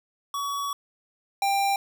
square tone pair in turn, 1129 / 792.2 Hz, C#6 / G5, +31 / +18 cents, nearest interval tritone, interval 613 cents, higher first, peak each -28 / -22 dBFS, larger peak second, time 0.34-0.73 / 1.42-1.76 s, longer first, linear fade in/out 2 ms, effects none

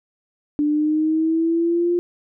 sine linear sweep, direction up, 293.7 to 351.4 Hz, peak -16 dBFS, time 0.59-1.99 s, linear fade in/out 0 ms, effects none

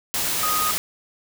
sine tone in noise, 1244.5 Hz, D#6, in tune, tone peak -22 dBFS, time 0.43-0.71 s, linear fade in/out 0 ms, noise white, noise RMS -24 dBFS, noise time 0.14-0.78 s, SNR -1 dB, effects none

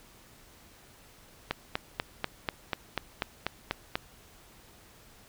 click train, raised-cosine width 0.3 ms, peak -12 dBFS, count 11, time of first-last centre 1.51-3.955 s, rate 4.09 Hz, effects pink hiss -56 dBFS RMS until 5.28 s

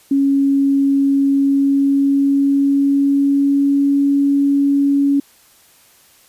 sine tone with pitch glide, 276.5 to 280.7 Hz, C#4 to C#4, -4 to +22 cents, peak -11 dBFS, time 0.11-5.2 s, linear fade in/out 5 ms, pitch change +26 cents, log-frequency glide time 1.32-4.01 s, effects white hiss -50 dBFS RMS until 6.28 s + resampled to 32000 Hz

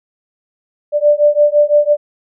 sine beating tone pair, 587.3 / 593.2 Hz, D5 / D5, 0 / +17 cents, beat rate 5.9 Hz, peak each -11 dBFS, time 0.92-1.97 s, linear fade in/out 50 ms, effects none

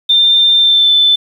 sine tone with pitch glide, 3592 to 3524 Hz, A7 to A7, +35 to +2 cents, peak -6 dBFS, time 0.09-1.16 s, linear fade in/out 10 ms, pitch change -33 cents, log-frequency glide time 0.54-0.93 s, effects 7-bit

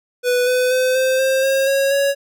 square tone with pitch steps, 493.9 / 502.5 / 511.3 / 520.3 / 529.3 / 538.6 / 548 / 557.6 Hz, B4 / B4 / C5 / C5 / C5 / C#5 / C#5 / C#5, 0 / +30 / -40 / -10 / +20 / -50 / -20 / +10 cents, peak -15 dBFS, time 0.23-2.15 s, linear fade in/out 50 ms, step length 240 ms, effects none

